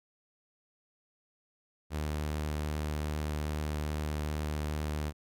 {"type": "tone with vibrato", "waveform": "sawtooth", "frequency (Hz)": 75.6, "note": "D#2", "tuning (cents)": -49, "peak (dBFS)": -28, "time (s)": [1.9, 5.13], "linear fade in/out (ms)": 50, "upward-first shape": "triangle", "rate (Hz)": 2.5, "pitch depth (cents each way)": 9, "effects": []}